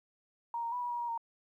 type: tone with pitch steps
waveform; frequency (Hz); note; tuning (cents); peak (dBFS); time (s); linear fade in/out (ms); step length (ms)
sine; 937 / 929 / 983 / 969 / 957 / 950 / 925; A#5 / A#5 / B5 / B5 / A#5 / A#5 / A#5; +9 / -6 / -8 / -33 / +45 / +33 / -14; -33; 0.54-1.177; 2; 91
effects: 12-bit